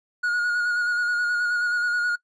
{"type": "tone with vibrato", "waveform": "triangle", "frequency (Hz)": 1443, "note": "F#6", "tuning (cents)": -44, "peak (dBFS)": -19, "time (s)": [0.23, 2.16], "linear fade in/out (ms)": 10, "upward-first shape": "square", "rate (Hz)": 9.4, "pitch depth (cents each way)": 21, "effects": ["noise-tail reverb RT60 0.1 s tail -23 dB re dry", "resampled to 22050 Hz"]}